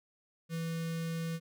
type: tone with notch filter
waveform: square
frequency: 164.81 Hz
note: E3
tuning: in tune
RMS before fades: -36 dBFS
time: 0.49-1.4 s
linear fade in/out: 50 ms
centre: 830 Hz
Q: 1.5
effects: none